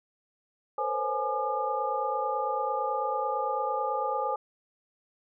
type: tone cluster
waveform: sine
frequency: 454.3 / 511 / 540 / 841 / 1206 Hz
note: A#4 / C5 / C#5 / G#5 / D6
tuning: -45 / -41 / -45 / +22 / +46 cents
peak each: -38 / -34 / -35 / -30 / -33 dBFS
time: 0.78-4.36 s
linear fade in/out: 5 ms
effects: none